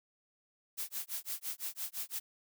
blue noise with tremolo, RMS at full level -37 dBFS, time 0.77-2.2 s, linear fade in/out 20 ms, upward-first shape sine, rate 5.9 Hz, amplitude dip 100%, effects none

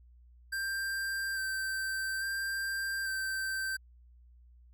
square tone with vibrato, 1569 Hz, G6, 1 cent sharp, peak -33 dBFS, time 0.52-3.77 s, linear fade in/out 10 ms, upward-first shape square, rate 0.59 Hz, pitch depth 14 cents each way, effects added 60 Hz sine -55 dBFS peak until 4.73 s

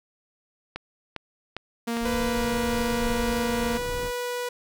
click train, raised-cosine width 0.3 ms, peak -16 dBFS, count 4, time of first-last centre 0.76-1.97 s, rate 2.48 Hz
sawtooth tone, 233 Hz, A#3, 1 cent flat, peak -22 dBFS, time 1.87-3.78 s, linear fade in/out 10 ms
brown noise, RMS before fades -34 dBFS, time 2-4.12 s, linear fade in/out 50 ms
sawtooth tone with pitch glide, 497.8 to 489.5 Hz, B4 to B4, +14 to -15 cents, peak -24 dBFS, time 2.05-4.49 s, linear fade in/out 5 ms, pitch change -29 cents, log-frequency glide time 2.24-2.43 s
effects none

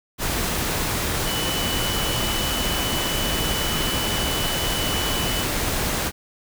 sine tone in noise, 2979 Hz, F#7, 11 cents sharp, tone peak -28 dBFS, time 1.24-5.46 s, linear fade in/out 50 ms, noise pink, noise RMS -24 dBFS, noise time 0.18-6.12 s, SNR -7 dB, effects none

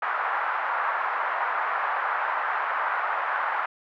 pink band-pass noise, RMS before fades -27 dBFS, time 0.02-3.66 s, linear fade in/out 5 ms, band 850 to 1600 Hz, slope 24 dB/octave, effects none

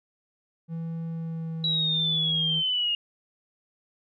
triangle tone with pitch glide, 164.81 to 160.3 Hz, E3 to E3, 0 to -48 cents, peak -28 dBFS, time 0.68-2.63 s, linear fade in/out 50 ms, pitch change -48 cents, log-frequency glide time 1.07-2 s
sine exponential sweep, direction down, 3919 to 2833 Hz, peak -23 dBFS, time 1.64-2.95 s, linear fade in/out 2 ms
effects none

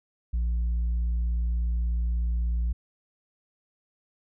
sine tone with tanh clipping, 58.27 Hz, A#1, in tune, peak -24 dBFS, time 0.33-2.73 s, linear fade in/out 10 ms, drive 2 dB, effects none

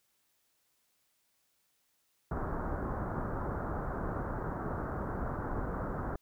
pink low-pass noise, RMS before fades -36 dBFS, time 2.31-6.16 s, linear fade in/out 5 ms, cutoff 1500 Hz, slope 48 dB/octave, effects white hiss -75 dBFS RMS until 6.21 s

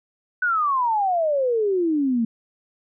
sine exponential sweep, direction down, 1507 to 222.1 Hz, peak -18 dBFS, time 0.42-2.25 s, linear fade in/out 5 ms, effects none

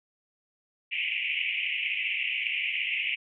white band-pass noise, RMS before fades -30 dBFS, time 0.91-3.16 s, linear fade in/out 20 ms, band 2100 to 2900 Hz, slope 96 dB/octave, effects none

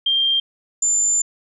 sine tone pair in turn, 3184 / 7148 Hz, G7 / A8, +26 / +26 cents, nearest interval octave + major second, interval 1400 cents, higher second, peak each -15 dBFS, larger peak neither, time 0.06-0.4 / 0.82-1.22 s, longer second, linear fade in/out 5 ms, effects none

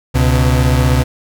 35% pulse tone pair together, 70.72 / 126 Hz, C#2 / B2, +35 / +35 cents, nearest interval minor seventh, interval 1000 cents, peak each -11 dBFS, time 0.14-1.04 s, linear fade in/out 20 ms, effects none

